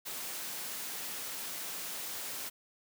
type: high-pass noise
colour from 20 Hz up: white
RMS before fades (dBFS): -40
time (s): 0.05-2.5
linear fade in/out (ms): 20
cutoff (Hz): 160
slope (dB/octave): 12
effects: none